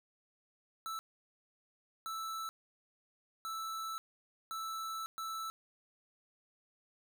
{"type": "tone bursts at uneven times", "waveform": "square", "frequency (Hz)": 1318.5, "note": "E6", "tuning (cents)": 0, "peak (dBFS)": -39, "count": 5, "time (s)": [[0.86, 0.99], [2.06, 2.49], [3.45, 3.98], [4.51, 5.06], [5.18, 5.5]], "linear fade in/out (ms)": 0, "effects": []}